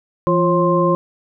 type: tone cluster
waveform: sine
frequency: 169.6 / 348.5 / 541 / 1051 Hz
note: E3 / F4 / C#5 / C6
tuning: +50 / -4 / -42 / +7 cents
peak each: -18 dBFS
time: 0.27-0.95 s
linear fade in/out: 0 ms
effects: none